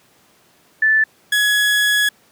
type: tone pair in turn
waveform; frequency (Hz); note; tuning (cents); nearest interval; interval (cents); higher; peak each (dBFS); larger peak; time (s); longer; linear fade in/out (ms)
sine / 30% pulse; 1754 / 1681.3; A6 / G#6; -6 / +21; minor second; 73; first; -11; neither; 0.82-1.04 / 1.32-2.09; second; 5
effects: pink hiss -54 dBFS RMS until 2.31 s + high-pass 150 Hz 12 dB/octave